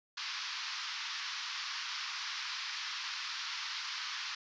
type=band-pass noise; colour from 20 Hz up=white; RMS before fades=-40 dBFS; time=0.17-4.35 s; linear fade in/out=5 ms; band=970 to 5500 Hz; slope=48 dB/octave; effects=resampled to 16000 Hz